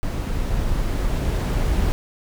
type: noise with level ramp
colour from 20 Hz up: brown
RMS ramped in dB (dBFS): -24 to -19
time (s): 0.03-1.92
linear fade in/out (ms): 0
effects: none